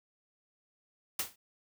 white noise with exponential decay, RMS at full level -29 dBFS, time 1.19-1.36 s, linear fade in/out 5 ms, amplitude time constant 36 ms, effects none

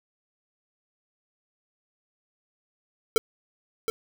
square tone with echo, 450 Hz, A4, 39 cents sharp, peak -17 dBFS, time 3.16-3.18 s, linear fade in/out 0 ms, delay 720 ms, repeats 1, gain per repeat -8 dB, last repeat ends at 3.9 s, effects none

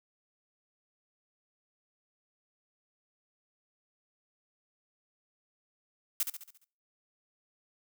blue noise with echo, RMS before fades -29 dBFS, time 6.2-6.23 s, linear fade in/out 2 ms, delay 69 ms, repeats 6, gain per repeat -6 dB, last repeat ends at 6.644 s, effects noise-tail reverb RT60 0.4 s tail -21 dB re dry

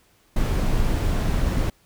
brown noise, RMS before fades -21 dBFS, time 0.36-1.7 s, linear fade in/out 5 ms, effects pink hiss -60 dBFS RMS until 1.85 s

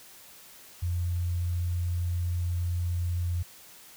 sine tone, 87.31 Hz, F2, in tune, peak -26 dBFS, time 0.82-3.43 s, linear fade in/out 10 ms, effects white hiss -51 dBFS RMS until 3.96 s

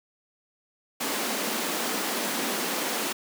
pink high-pass noise, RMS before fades -29 dBFS, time 1-3.13 s, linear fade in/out 10 ms, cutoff 200 Hz, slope 48 dB/octave, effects none

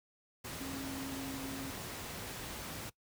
sine tone in noise, 270 Hz, C#4, 45 cents flat, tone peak -41 dBFS, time 0.6-1.71 s, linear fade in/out 10 ms, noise pink, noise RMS -43 dBFS, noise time 0.44-2.9 s, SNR -1 dB, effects noise-tail reverb RT60 0.1 s tail -20 dB re dry + high-pass 60 Hz 12 dB/octave

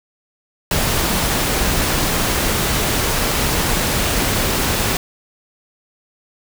pink noise, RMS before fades -18 dBFS, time 0.71-4.97 s, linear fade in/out 2 ms, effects none

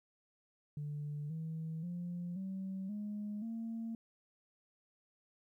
sine tone with pitch steps, 147.3 / 160.63 / 175.17 / 191.02 / 208.3 / 227.2 Hz, D3 / E3 / F3 / G3 / G#3 / A#3, +6 / -45 / +6 / -45 / +5 / -44 cents, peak -37 dBFS, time 0.77-3.95 s, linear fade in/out 2 ms, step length 530 ms, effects tanh soft clip ceiling -35 dBFS + 13-bit

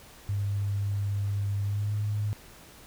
sine tone with pitch glide, 100.6 to 104.51 Hz, G2 to G#2, +45 to +11 cents, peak -26 dBFS, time 0.29-2.33 s, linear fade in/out 0 ms, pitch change +66 cents, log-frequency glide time 1.64-1.93 s, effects pink hiss -51 dBFS RMS until 2.86 s

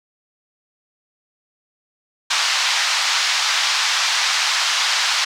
white band-pass noise, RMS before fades -19 dBFS, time 2.3-5.25 s, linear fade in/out 10 ms, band 860 to 5600 Hz, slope 24 dB/octave, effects none

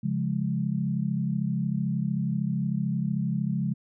sine chord, Db major, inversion none, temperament equal, 138.59 / 174.61 / 207.7 Hz, Db3 / F3 / Ab3, 0 / 0 / 0 cents, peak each -29 dBFS, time 0.03-3.74 s, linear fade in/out 10 ms, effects none

